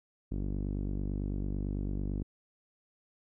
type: tone with low-pass filter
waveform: sawtooth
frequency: 49 Hz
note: G1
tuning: in tune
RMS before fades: -34 dBFS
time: 0.31-2.23 s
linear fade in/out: 10 ms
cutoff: 290 Hz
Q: 1.8
effects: none